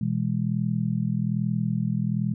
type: chord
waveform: sine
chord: E major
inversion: second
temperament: just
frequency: 123.61 / 164.81 / 206 Hz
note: B2 / E3 / G#3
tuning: +2 / 0 / -14 cents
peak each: -27 dBFS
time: 0.01-2.34 s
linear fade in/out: 5 ms
effects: none